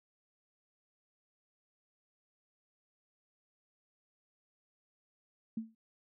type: tone with exponential decay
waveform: sine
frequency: 223.6 Hz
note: A3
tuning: 28 cents sharp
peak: -31 dBFS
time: 5.57-5.75 s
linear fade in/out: 5 ms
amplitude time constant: 38 ms
effects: none